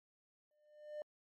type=tone with exponential growth; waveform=triangle; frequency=600 Hz; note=D5; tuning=37 cents sharp; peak=-37 dBFS; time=0.51-1.02 s; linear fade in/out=1 ms; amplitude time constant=110 ms; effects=tanh soft clip ceiling -35 dBFS + AAC 64 kbps